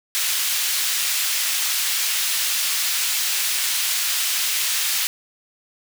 pink high-pass noise, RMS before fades -22 dBFS, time 0.15-5.07 s, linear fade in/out 0 ms, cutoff 2600 Hz, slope 12 dB/octave, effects none

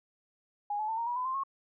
sine tone with pitch steps, 824 / 857.5 / 892.4 / 928.7 / 966.4 / 1005.7 / 1046.6 / 1089.2 Hz, G#5 / A5 / A5 / A#5 / B5 / B5 / C6 / C#6, -14 / -45 / +24 / -7 / -38 / +31 / 0 / -31 cents, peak -30 dBFS, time 0.7-1.436 s, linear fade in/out 5 ms, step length 92 ms, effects none

